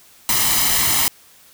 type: noise with comb filter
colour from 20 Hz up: white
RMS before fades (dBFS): -17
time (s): 0.29-1.08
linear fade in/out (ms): 0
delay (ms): 0.99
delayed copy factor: +0.6
effects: white hiss -49 dBFS RMS until 1.53 s